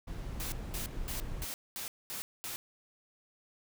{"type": "noise", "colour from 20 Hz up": "brown", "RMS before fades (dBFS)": -39, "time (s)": [0.07, 1.45], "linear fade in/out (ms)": 10}
{"type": "noise bursts", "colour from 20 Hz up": "white", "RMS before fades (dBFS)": -40, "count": 7, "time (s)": [0.4, 2.56], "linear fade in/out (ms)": 0, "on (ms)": 120, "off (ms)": 220}
{"effects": []}